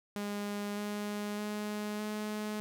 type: tone with pitch steps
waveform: sawtooth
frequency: 204.8 / 207.2 / 209.6 / 212 Hz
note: G#3 / G#3 / G#3 / G#3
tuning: -24 / -4 / +16 / +36 cents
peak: -31 dBFS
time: 0.16-2.6 s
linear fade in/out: 0 ms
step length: 610 ms
effects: none